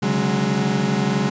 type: tone cluster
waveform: 35% pulse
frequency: 136.6 / 148.8 / 186.7 / 208.5 Hz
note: C#3 / D3 / F#3 / G#3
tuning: -25 / +23 / +16 / +7 cents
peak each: -23 / -26 / -21 / -20 dBFS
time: 0.02-1.3 s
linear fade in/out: 10 ms
effects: resampled to 16000 Hz